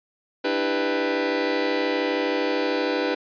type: chord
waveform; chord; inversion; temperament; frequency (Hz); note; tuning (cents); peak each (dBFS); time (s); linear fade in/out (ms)
sawtooth; E minor seventh; third; just; 296.7 / 329.6 / 395.6 / 494.4; D4 / E4 / G4 / B4; +18 / 0 / +16 / +2; -23 / -26 / -24 / -21; 0.44-3.15; 10
effects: resampled to 11025 Hz